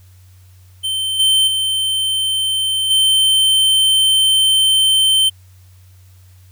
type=tone with level steps; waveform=square; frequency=3100 Hz; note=G7; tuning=20 cents flat; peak=-18 / -11 / -16 / -11 dBFS; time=0.83-5.3 s; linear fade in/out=20 ms; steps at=1.19 / 1.47 / 2.9 s; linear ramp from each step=10 ms; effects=added 92 Hz sine -42 dBFS peak until 6.51 s + white hiss -55 dBFS RMS until 6.51 s